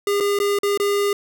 square tone with dropouts, 405.2 Hz, G#4, 43 cents flat, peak -18 dBFS, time 0.07-1.13 s, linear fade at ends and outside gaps 2 ms, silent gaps 0.202-0.206 / 0.389-0.4 / 0.588-0.632 / 0.775-0.799 s, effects none

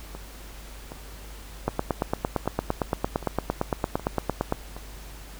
two click trains, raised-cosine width 1 ms, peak -9 / -23 dBFS, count 26 / 7, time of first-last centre 1.68-4.524 / 0.15-4.765 s, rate 8.79 / 1.3 Hz, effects added 50 Hz sine -41 dBFS peak until 5.39 s + pink hiss -46 dBFS RMS until 5.39 s

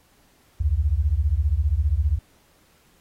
sine beating tone pair, 66.5 / 81.5 Hz, C2 / E2, +29 / -19 cents, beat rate 15 Hz, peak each -21 dBFS, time 0.6-2.19 s, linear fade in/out 10 ms, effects pink hiss -60 dBFS RMS until 3 s + AAC 48 kbps

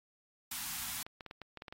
white band-stop noise, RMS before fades -40 dBFS, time 0.51-1.03 s, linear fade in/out 5 ms, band 280 to 740 Hz, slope 48 dB/octave
clicks, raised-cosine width 0.3 ms, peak -29 dBFS, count 9, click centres 1.065 / 1.208 / 1.263 / 1.311 / 1.417 / 1.573 / 1.621 / 1.682 / 1.725 s
effects AAC 48 kbps

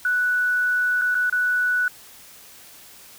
sine tone with dropouts, 1480 Hz, F#6, in tune, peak -18 dBFS, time 0.05-1.88 s, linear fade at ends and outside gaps 2 ms, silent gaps 1.014-1.018 / 1.146-1.151 / 1.298-1.325 s, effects white hiss -46 dBFS RMS until 3.18 s

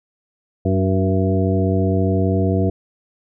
harmonic tone with a mistuned harmonic, 95.2 Hz, F#2, 50 cents sharp, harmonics 1 / 2 / 3 / 4 / 5 / 7, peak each -18 / -21 / -23 / -24 / -25 / -26 dBFS, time 0.65-2.7 s, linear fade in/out 5 ms, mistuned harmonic 4, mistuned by -17 cents, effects none

